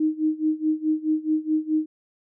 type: tone with tremolo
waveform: sine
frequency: 311.1 Hz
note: D#4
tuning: in tune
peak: -17 dBFS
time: 0-1.86 s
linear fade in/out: 5 ms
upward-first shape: sine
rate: 4.7 Hz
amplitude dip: 90%
effects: none